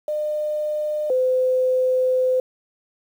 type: tone pair in turn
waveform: sine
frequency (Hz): 604 / 511.6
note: D5 / C5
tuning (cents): +48 / -39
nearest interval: minor third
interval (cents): 287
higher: first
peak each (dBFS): -21 / -16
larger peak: second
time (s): 0.08-1.1 / 1.1-2.4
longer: second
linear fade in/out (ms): 2
effects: 8-bit